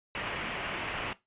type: low-pass noise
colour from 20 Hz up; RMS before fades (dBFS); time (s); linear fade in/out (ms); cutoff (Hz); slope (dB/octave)
white; -36; 0.15-1.13; 0; 3000; 48
effects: noise-tail reverb RT60 0.2 s tail -18 dB re dry + resampled to 8000 Hz